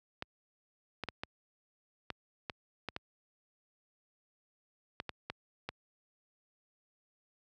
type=clicks; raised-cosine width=0.3 ms; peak=-21 dBFS; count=12; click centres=0.224 / 1.037 / 1.087 / 1.235 / 2.103 / 2.498 / 2.887 / 2.964 / 5.001 / 5.093 / 5.3 / 5.69 s; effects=high-pass 60 Hz 12 dB/octave